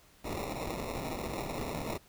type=noise with sample-and-hold; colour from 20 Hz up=white; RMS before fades=-37 dBFS; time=0.24-1.98 s; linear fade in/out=10 ms; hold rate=1575 Hz; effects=pink hiss -61 dBFS RMS until 2.08 s